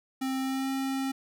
square tone with pitch glide, 264.1 to 268.1 Hz, C4 to C4, +16 to +42 cents, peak -29 dBFS, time 0.21-1.12 s, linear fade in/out 10 ms, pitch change +26 cents, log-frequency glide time 0.4-0.7 s, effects none

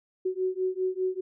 sine beating tone pair, 370 / 375 Hz, F#4 / F#4, 0 / +23 cents, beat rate 5 Hz, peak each -29 dBFS, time 0.25-1.21 s, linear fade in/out 10 ms, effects none

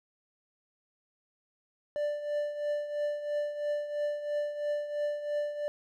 triangle tone with tremolo, 589 Hz, D5, 5 cents sharp, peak -25 dBFS, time 1.96-5.68 s, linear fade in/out 0 ms, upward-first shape triangle, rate 3 Hz, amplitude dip 70%, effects none

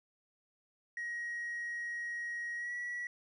triangle tone with pitch glide, 1892 to 1936.2 Hz, A#6 to B6, +25 to -35 cents, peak -34 dBFS, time 0.97-3.07 s, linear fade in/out 2 ms, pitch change +40 cents, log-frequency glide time 2.57-2.73 s, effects tanh soft clip ceiling -32 dBFS + resampled to 22050 Hz

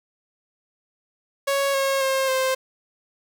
sawtooth tone with pitch steps, 554.4 / 543.9 / 533.7 / 523.6 Hz, C#5 / C#5 / C5 / C5, 0 / -33 / +34 / +1 cents, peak -16 dBFS, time 1.47-2.55 s, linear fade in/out 10 ms, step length 270 ms, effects none

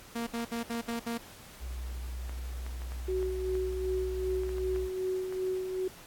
sawtooth tone bursts, 233.1 Hz, A#3, in tune, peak -28 dBFS, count 6, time 0.15-1.18 s, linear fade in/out 10 ms, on 120 ms, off 62 ms
sine tone, 61.74 Hz, B1, in tune, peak -35 dBFS, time 1.59-4.9 s, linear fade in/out 50 ms
clicks, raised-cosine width 0.5 ms, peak -31 dBFS, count 11, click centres 2.295 / 2.665 / 2.819 / 2.92 / 3.228 / 3.553 / 4.435 / 4.492 / 4.583 / 4.761 / 5.325 s
sine tone with tremolo, 372.7 Hz, F#4, 13 cents sharp, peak -28 dBFS, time 3.08-5.88 s, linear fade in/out 5 ms, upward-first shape sine, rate 2.6 Hz, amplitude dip 45%
effects pink hiss -51 dBFS RMS until 6.06 s + AAC 64 kbps

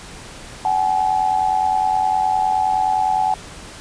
sine tone pair together, 758.3 / 848 Hz, F#5 / G#5, +42 / +36 cents, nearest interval major second, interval 194 cents, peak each -18 dBFS, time 0.65-3.34 s, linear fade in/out 2 ms, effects pink hiss -37 dBFS RMS until 3.8 s + resampled to 22050 Hz

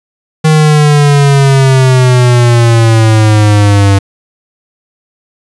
square exponential sweep, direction down, 157.3 to 98 Hz, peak -4 dBFS, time 0.44-3.99 s, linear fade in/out 10 ms, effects resampled to 24000 Hz + 7-bit

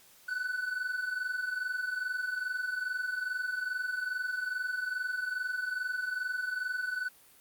triangle tone pair together, 1477.6 / 1500 Hz, F#6 / F#6, -3 / +23 cents, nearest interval unison, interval 26 cents, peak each -36 / -31 dBFS, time 0.28-7.09 s, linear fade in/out 10 ms, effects white hiss -59 dBFS RMS until 7.4 s + Opus 48 kbps

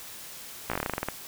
slowing click train, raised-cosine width 0.5 ms, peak -13 dBFS, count 13, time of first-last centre 0.7-1.086 s, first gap 16 ms, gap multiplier 1.12, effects white hiss -43 dBFS RMS until 1.27 s

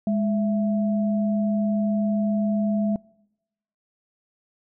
sine tone pair together, 207.7 / 664.8 Hz, G#3 / E5, 0 / +15 cents, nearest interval octave + minor sixth, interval 2015 cents, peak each -20 / -29 dBFS, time 0.07-2.96 s, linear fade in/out 2 ms, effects noise-tail reverb RT60 0.9 s tail -25 dB re dry

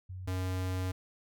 sine / square tone pair in turn, 92.5 / 92.5 Hz, F#2 / F#2, 0 / 0 cents, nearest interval unison, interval 0 cents, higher neither, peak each -39 / -32 dBFS, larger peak second, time 0.09-0.27 / 0.27-0.92 s, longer second, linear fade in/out 10 ms, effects none

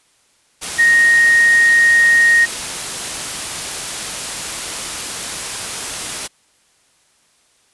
sine tone in noise, 1864.7 Hz, A#6, in tune, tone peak -8 dBFS, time 0.78-2.46 s, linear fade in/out 20 ms, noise white, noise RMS -24 dBFS, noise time 0.61-6.28 s, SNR +13 dB, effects white hiss -57 dBFS RMS until 7.73 s + resampled to 24000 Hz

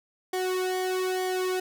sawtooth tone with flanger, 370.4 Hz, F#4, 2 cents sharp, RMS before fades -28 dBFS, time 0.33-1.6 s, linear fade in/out 5 ms, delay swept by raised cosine 0.75 to 1.95 ms, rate 1.1 Hz, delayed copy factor -0.9, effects none

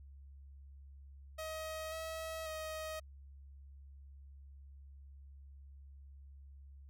sawtooth tone with pitch steps, 632 / 643 / 629 Hz, D#5 / E5 / D#5, +27 / -43 / +19 cents, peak -37 dBFS, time 1.38-3 s, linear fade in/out 10 ms, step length 540 ms, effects added 69 Hz sine -52 dBFS peak until 6.89 s

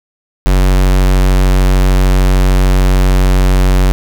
square tone, 46.64 Hz, F#1, 15 cents sharp, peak -7 dBFS, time 0.46-3.92 s, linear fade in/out 0 ms, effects none

